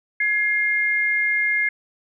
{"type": "tone pair together", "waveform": "sine", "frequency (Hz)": [1685, 2120], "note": ["G#6", "C7"], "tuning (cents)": [25, 22], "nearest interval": "major third", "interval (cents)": 397, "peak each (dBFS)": [-23, -19], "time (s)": [0.2, 1.69], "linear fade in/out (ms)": 5, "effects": []}